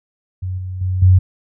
sine tone with level steps, 92.5 Hz, F#2, in tune, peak -20 / -23 / -16 / -6 dBFS, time 0.42-1.19 s, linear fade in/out 10 ms, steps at 0.58 / 0.81 / 1.02 s, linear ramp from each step 5 ms, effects none

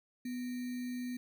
sine tone with sample-and-hold, 247.6 Hz, B3, 5 cents sharp, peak -36 dBFS, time 0.25-1.17 s, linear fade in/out 5 ms, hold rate 2100 Hz, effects none

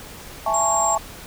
sine chord, A major seventh, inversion second, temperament equal, 659.3 / 830.6 / 880 / 1108.7 Hz, E5 / G#5 / A5 / C#6, 0 / 0 / 0 / 0 cents, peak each -24 dBFS, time 0.46-0.98 s, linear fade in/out 5 ms
sine tone, 7459 Hz, A#8, in tune, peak -21 dBFS, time 0.54-0.95 s, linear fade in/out 2 ms
effects pink hiss -39 dBFS RMS until 1.26 s

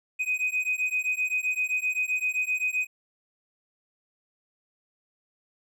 triangle beating tone pair, 2500 / 2507.7 Hz, D#7 / D#7, +8 / +13 cents, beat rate 7.7 Hz, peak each -25 dBFS, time 0.19-2.87 s, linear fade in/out 20 ms, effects tanh soft clip ceiling -20 dBFS

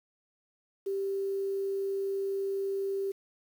sine tone with quantisation, 392 Hz, G4, in tune, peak -29 dBFS, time 0.86-3.12 s, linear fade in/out 10 ms, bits 9, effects none

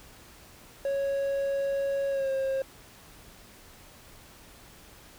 triangle tone with pitch glide, 553 to 535.7 Hz, C#5 to C5, -4 to +41 cents, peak -24 dBFS, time 0.85-2.62 s, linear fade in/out 2 ms, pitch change -55 cents, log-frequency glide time 2.09-2.3 s, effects pink hiss -52 dBFS RMS until 5.18 s

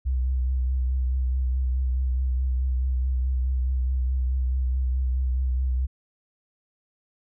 sine tone with vibrato, 63.9 Hz, C2, 40 cents flat, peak -21 dBFS, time 0.05-5.87 s, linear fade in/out 20 ms, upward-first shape triangle, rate 4.7 Hz, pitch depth 42 cents each way, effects none

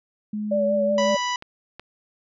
sine tone, 210.9 Hz, G#3, 27 cents sharp, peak -25 dBFS, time 0.33-1.15 s, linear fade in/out 5 ms
sine tone with vibrato, 577 Hz, D5, 31 cents flat, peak -19 dBFS, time 0.51-1.17 s, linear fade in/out 10 ms, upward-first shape triangle, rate 5.4 Hz, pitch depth 42 cents each way
harmonic tone, 986 Hz, B5, 3 cents flat, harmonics 1 / 2 / 3 / 4 / 5 / 6 / 7, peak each -25 / -30 / -31 / -39 / -38 / -37 / -43 dBFS, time 0.98-1.36 s, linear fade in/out 2 ms
clicks, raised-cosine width 0.3 ms, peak -22 dBFS, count 2, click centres 1.424 / 1.796 s
effects none

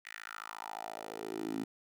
10% pulse tone with high-pass filter sweep, 54.3 Hz, A1, 22 cents flat, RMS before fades -42 dBFS, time 0.05-1.64 s, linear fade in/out 5 ms, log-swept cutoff 2000 to 250 Hz, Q 4, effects none

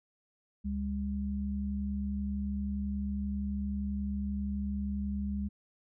sine tone pair together, 71.4 / 201.9 Hz, D2 / G#3, -48 / -49 cents, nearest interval octave + tritone, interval 1799 cents, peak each -35 / -33 dBFS, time 0.64-5.49 s, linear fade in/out 20 ms, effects none

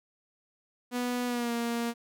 sawtooth tone with pitch glide, 245.7 to 234.7 Hz, B3 to A#3, -9 to +12 cents, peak -25 dBFS, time 0.91-1.94 s, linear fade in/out 50 ms, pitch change -79 cents, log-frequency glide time 1.26-1.52 s, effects none

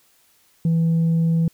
sine tone with tanh clipping, 164.81 Hz, E3, in tune, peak -16 dBFS, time 0.65-1.48 s, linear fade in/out 2 ms, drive 1 dB, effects white hiss -59 dBFS RMS until 1.53 s

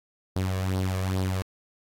sawtooth tone with flanger, 94 Hz, F#2, 28 cents sharp, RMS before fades -27 dBFS, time 0.36-1.42 s, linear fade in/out 0 ms, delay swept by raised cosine 0.2 to 1.8 ms, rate 2.4 Hz, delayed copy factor +0.6, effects AAC 48 kbps

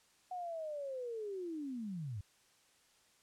sine linear sweep, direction down, 740 to 91.2 Hz, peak -39 dBFS, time 0.31-2.21 s, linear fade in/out 5 ms, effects white hiss -69 dBFS RMS until 3.22 s + low-pass 9000 Hz 12 dB/octave

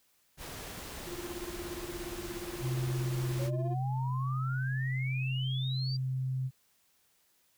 pink noise, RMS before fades -43 dBFS, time 0.37-3.51 s, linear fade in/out 50 ms
triangle tone with tremolo, 349.2 Hz, F4, in tune, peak -34 dBFS, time 1.06-3.76 s, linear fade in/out 20 ms, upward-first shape sine, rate 17 Hz, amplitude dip 90%
sine tone with pitch glide, 129.6 to 130.35 Hz, C3 to C3, -16 to -6 cents, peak -30 dBFS, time 2.6-6.51 s, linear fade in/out 50 ms, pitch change +10 cents, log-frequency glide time 3.3-5.38 s
sine exponential sweep, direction up, 541 to 4786 Hz, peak -38 dBFS, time 3.39-5.97 s, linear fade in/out 10 ms
effects white hiss -70 dBFS RMS until 7.57 s

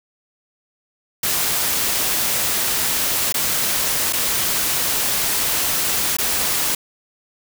white noise with dropouts, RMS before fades -20 dBFS, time 1.23-6.75 s, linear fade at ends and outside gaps 5 ms, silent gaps 3.325-3.342 / 4.126-4.132 / 6.169-6.185 s, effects none

